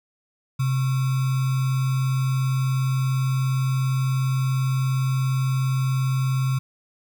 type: tone with sample-and-hold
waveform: sine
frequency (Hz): 131.4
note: C3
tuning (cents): +8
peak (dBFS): -19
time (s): 0.59-6.59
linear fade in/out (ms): 10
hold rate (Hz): 1225
effects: none